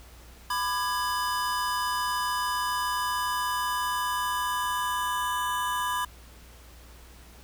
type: chord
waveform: square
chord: G# diminished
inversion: first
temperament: just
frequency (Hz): 996.7 / 1196.1 / 1661.2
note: B5 / D6 / G#6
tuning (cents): +16 / +31 / 0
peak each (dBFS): -29 / -34 / -34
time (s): 0.5-6.05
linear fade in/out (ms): 5
effects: added 60 Hz sine -49 dBFS peak until 7.43 s + pink hiss -53 dBFS RMS until 7.43 s